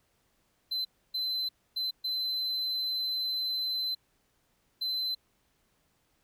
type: tone bursts at uneven times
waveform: triangle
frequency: 4056 Hz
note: B7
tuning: 45 cents sharp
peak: -28 dBFS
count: 5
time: 0.71-0.85 / 1.14-1.49 / 1.76-1.91 / 2.04-3.95 / 4.81-5.15 s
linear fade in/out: 10 ms
effects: pink hiss -72 dBFS RMS until 6.23 s